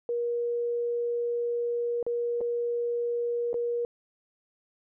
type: tone with dropouts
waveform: sine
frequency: 475.6 Hz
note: A#4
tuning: 35 cents sharp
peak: -26 dBFS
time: 0.09-3.85 s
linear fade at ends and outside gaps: 1 ms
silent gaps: 2.028-2.065 / 2.407-2.412 / 3.531-3.542 s
effects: none